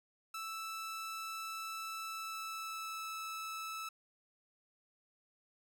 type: tone with pitch glide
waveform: sawtooth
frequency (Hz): 1318.5 to 1309.4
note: E6 to E6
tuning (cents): 0 to -12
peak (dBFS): -37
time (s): 0.34-3.89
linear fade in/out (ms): 5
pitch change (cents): -12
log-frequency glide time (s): 2-3.14
effects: none